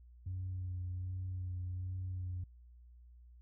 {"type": "tone with vibrato", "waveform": "sine", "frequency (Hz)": 91.5, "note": "F#2", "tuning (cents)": -19, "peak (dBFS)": -36, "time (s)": [0.26, 2.44], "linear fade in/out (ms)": 5, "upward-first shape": "sine", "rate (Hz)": 1.3, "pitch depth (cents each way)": 23, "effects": ["tanh soft clip ceiling -34 dBFS", "added 60 Hz sine -55 dBFS peak until 3.41 s"]}